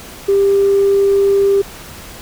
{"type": "tone", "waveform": "sine", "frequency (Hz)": 396.4, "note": "G4", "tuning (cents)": 19, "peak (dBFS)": -8, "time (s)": [0.28, 1.62], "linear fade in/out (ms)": 10, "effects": ["tanh soft clip ceiling -4 dBFS", "pink hiss -34 dBFS RMS until 2.21 s"]}